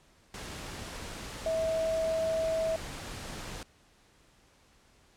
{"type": "tone in noise", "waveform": "sine", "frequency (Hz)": 647, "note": "E5", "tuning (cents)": -32, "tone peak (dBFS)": -27, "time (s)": [1.46, 2.76], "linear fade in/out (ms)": 2, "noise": "pink", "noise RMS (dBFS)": -41, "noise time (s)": [0.34, 3.63], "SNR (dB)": 11, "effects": ["pink hiss -63 dBFS RMS until 5.16 s", "low-pass 9000 Hz 12 dB/octave"]}